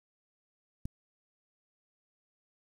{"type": "click", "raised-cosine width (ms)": 5, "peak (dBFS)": -24, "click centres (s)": 0.855, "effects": ["9-bit"]}